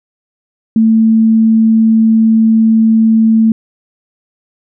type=tone; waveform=sine; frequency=222.8 Hz; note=A3; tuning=22 cents sharp; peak=-5 dBFS; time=0.76-3.52 s; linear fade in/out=2 ms; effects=none